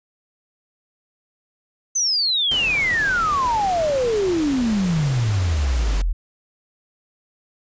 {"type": "exponential sweep", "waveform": "sine", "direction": "down", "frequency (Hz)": [6272, 38.8], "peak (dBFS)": -17, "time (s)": [1.95, 6.13], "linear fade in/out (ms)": 10}
{"type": "noise", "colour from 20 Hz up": "pink", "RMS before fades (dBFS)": -31, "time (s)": [2.51, 6.02], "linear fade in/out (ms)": 5}
{"effects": ["resampled to 16000 Hz"]}